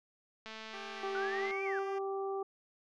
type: click train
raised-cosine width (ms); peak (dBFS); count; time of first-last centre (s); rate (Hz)
0.2; -28; 232; 0.46-1.51; 220
type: tone with vibrato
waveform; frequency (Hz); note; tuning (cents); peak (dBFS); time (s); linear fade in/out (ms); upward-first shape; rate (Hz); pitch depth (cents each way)
10% pulse; 392; G4; 0; -36; 0.73-1.99; 10; sine; 1.9; 21
type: harmonic tone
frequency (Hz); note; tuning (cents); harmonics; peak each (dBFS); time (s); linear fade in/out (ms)
390.3; G4; -8; 1 / 2 / 3; -35 / -41 / -45; 1.03-2.43; 5
type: linear two-way sweep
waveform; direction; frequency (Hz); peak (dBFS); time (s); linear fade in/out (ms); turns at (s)
sine; up then down; 1452 to 2386 to 1452; -38; 1.15-1.79; 0; 1.64
effects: low-pass 4000 Hz 12 dB/octave